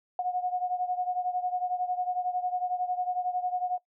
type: beating tone pair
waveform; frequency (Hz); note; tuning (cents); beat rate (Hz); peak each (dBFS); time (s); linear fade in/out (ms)
sine; 723 / 734; F#5 / F#5; -40 / -14; 11; -29 / -32; 0.19-3.78; 2
effects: noise-tail reverb RT60 0.1 s tail -19 dB re dry